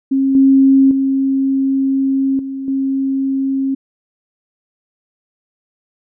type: tone with level steps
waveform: sine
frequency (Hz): 269.6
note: C#4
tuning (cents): -48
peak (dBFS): -11 / -6 / -12 / -21 / -14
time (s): 0.11-3.75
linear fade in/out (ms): 10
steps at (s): 0.35 / 0.91 / 2.39 / 2.68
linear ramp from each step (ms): 2
effects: none